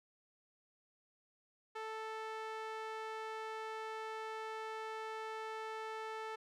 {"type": "tone with band-pass filter", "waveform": "sawtooth", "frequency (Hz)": 440, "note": "A4", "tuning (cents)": 0, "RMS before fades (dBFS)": -44, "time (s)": [1.75, 6.36], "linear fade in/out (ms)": 10, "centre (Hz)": 1200, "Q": 0.8, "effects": []}